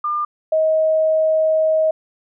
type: tone pair in turn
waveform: sine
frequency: 1201 / 631.8 Hz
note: D6 / D#5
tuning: +38 / +26 cents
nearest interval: major seventh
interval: 1112 cents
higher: first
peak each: -18 / -13 dBFS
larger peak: second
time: 0.04-0.25 / 0.52-1.91 s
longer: second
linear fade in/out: 5 ms
effects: none